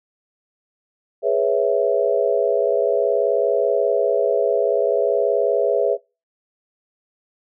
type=chord; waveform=sine; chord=C# minor seventh; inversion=second; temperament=equal; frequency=415.3 / 493.9 / 554.4 / 659.3 Hz; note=G#4 / B4 / C#5 / E5; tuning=0 / 0 / 0 / 0 cents; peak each=-21 dBFS; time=1.22-5.98 s; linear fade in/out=50 ms; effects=noise-tail reverb RT60 0.3 s tail -25 dB re dry